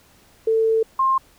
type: tone pair in turn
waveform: sine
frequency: 446.1 / 1061 Hz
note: A4 / C6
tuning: +24 / +24 cents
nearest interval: octave + minor third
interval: 1500 cents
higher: second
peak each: -15 dBFS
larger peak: neither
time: 0.47-0.83 / 0.99-1.18 s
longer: first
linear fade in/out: 5 ms
effects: pink hiss -54 dBFS RMS until 1.38 s

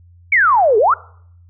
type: exponential two-way sweep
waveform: sine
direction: down then up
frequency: 2326 to 404.1 to 1445 Hz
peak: -9 dBFS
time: 0.32-0.94 s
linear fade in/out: 5 ms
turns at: 0.78 s
effects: noise-tail reverb RT60 0.6 s tail -22 dB re dry + added 87 Hz sine -43 dBFS peak until 1.49 s

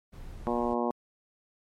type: noise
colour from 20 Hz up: brown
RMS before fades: -43 dBFS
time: 0.12-0.75 s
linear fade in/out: 20 ms
type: harmonic tone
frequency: 119.8 Hz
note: A#2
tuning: 48 cents sharp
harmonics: 2 / 3 / 4 / 5 / 6 / 7 / 8 / 9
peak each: -31 / -33 / -34 / -35 / -36 / -36 / -37 / -38 dBFS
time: 0.47-0.91 s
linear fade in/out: 0 ms
effects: MP3 64 kbps

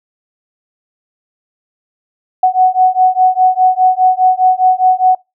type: beating tone pair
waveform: sine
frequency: 740 / 744.9 Hz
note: F#5 / F#5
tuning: 0 / +11 cents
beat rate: 4.9 Hz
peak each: -10 dBFS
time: 2.43-5.15 s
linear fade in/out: 5 ms
effects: noise-tail reverb RT60 0.2 s tail -22 dB re dry

